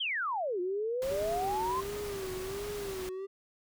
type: exponential two-way sweep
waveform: sine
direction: down then up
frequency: 3322 to 349.2 to 1067 Hz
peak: -30 dBFS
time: 0-1.81 s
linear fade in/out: 10 ms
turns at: 0.6 s
type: noise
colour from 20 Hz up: pink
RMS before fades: -43 dBFS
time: 1.02-3.09 s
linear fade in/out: 0 ms
type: tone with vibrato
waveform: triangle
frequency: 392 Hz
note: G4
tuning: in tune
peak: -34 dBFS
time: 1.1-3.27 s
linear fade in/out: 20 ms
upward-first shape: sine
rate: 1.4 Hz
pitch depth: 100 cents each way
effects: none